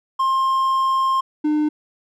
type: tone pair in turn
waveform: triangle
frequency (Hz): 1061 / 302.2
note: C6 / D4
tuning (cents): +24 / +50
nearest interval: octave + minor seventh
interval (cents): 2174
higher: first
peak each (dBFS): -14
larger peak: neither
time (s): 0.19-1.21 / 1.44-1.69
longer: first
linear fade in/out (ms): 10
effects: none